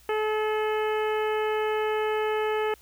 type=harmonic tone; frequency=430 Hz; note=A4; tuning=40 cents flat; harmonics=1 / 2 / 3 / 4 / 5 / 6 / 7; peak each=-25 / -31 / -35 / -37 / -39 / -41 / -42 dBFS; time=0.09-2.74 s; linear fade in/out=2 ms; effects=added 60 Hz sine -57 dBFS peak until 2.81 s + white hiss -57 dBFS RMS until 2.81 s